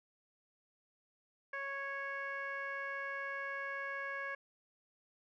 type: tone with low-pass filter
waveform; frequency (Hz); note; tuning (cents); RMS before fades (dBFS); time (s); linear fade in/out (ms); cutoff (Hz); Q
15% pulse; 553; C#5; -4; -41; 1.53-4.35; 5; 1900; 3.5
effects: none